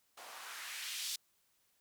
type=noise with band-pass filter sweep; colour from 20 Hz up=blue; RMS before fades=-44 dBFS; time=0.17-1.16 s; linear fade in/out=5 ms; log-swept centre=640 to 4400 Hz; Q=1.4; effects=white hiss -75 dBFS RMS until 1.8 s